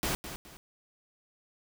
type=noise with echo; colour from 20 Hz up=pink; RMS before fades=-31 dBFS; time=0.03-0.15 s; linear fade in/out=0 ms; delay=210 ms; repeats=2; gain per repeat=-10 dB; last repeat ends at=0.57 s; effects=none